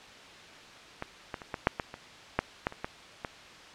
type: clicks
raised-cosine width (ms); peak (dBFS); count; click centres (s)
0.5; -19 / -19 / -27 / -17 / -6 / -15 / -25 / -9 / -12 / -27 / -17 / -18; 12; 1.024 / 1.342 / 1.418 / 1.542 / 1.671 / 1.798 / 1.941 / 2.39 / 2.669 / 2.724 / 2.845 / 3.248
effects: white hiss -49 dBFS RMS until 3.74 s + low-pass 4000 Hz 12 dB/octave